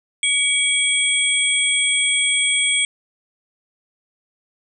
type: tone cluster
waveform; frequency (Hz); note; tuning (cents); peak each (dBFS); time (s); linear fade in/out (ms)
sine; 2269 / 3318 / 8130; C#7 / G#7 / B8; +40 / -2 / +49; -20; 0.23-2.85; 2
effects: none